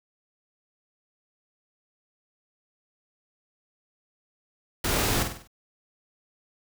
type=noise with echo; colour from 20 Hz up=pink; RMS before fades=-26 dBFS; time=4.84-5.23 s; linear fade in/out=5 ms; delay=49 ms; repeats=5; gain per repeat=-6 dB; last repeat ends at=5.475 s; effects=none